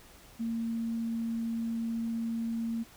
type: tone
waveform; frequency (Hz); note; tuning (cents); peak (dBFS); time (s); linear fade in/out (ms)
sine; 228.9; A#3; -31; -30; 0.39-2.84; 20
effects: pink hiss -55 dBFS RMS until 2.96 s